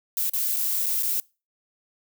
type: noise with dropouts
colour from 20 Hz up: violet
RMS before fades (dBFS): -25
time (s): 0.17-1.2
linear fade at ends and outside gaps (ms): 1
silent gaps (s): 0.296-0.335 / 0.563-0.567 / 0.86-0.864 / 1.025-1.03
effects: noise-tail reverb RT60 0.3 s tail -24 dB re dry